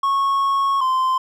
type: tone pair in turn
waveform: triangle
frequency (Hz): 1100 / 1038.3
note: C#6 / C6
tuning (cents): -14 / -14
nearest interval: minor second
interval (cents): 100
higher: first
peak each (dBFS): -14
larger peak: neither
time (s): 0.03-0.81 / 0.81-1.18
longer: first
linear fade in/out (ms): 5
effects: none